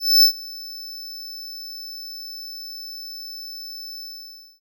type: tone with ADSR envelope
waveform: square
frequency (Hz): 5274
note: E8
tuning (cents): 0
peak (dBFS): -9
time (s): 0-4.6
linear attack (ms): 230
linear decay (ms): 91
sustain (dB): -24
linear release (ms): 580
effects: none